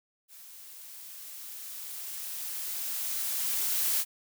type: noise with level ramp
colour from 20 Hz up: blue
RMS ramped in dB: -50 to -27 dBFS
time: 0.28-4.05 s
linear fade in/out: 50 ms
effects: none